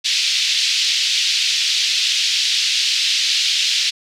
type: band-pass noise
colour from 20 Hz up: white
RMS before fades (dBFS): -18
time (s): 0.04-3.91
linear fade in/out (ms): 20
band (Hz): 2700 to 4900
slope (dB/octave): 24
effects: none